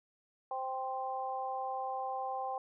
harmonic tone, 261.6 Hz, C4, in tune, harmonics 2 / 3 / 4, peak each -42 / -36 / -42 dBFS, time 0.51-2.58 s, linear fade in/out 2 ms, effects none

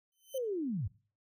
10% pulse tone with exponential growth, 3063 Hz, G7, 41 cents flat, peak -35 dBFS, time 0.12-0.38 s, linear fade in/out 2 ms, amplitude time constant 56 ms
sine linear sweep, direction down, 550 to 80.1 Hz, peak -32 dBFS, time 0.34-0.88 s, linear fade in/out 10 ms
effects noise-tail reverb RT60 0.4 s tail -21 dB re dry

